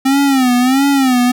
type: tone with vibrato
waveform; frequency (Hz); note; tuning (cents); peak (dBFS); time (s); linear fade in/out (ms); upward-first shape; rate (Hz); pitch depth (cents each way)
square; 262.4; C4; +5; -10; 0.05-1.32; 10; sine; 1.5; 120
effects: none